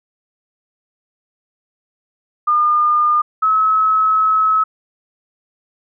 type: tone pair in turn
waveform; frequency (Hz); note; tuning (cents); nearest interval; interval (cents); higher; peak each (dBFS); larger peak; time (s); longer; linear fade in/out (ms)
sine; 1212 / 1289; D#6 / E6; -46 / -39; minor second; 107; second; -11; neither; 2.47-3.22 / 3.42-4.64; second; 10
effects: none